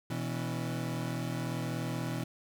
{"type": "tone cluster", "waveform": "30% pulse", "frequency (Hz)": [123.4, 164.2, 283.3], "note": ["B2", "E3", "C#4"], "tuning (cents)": [-1, -6, 38], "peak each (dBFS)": [-33, -34, -40], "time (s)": [0.1, 2.24], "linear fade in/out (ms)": 5, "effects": []}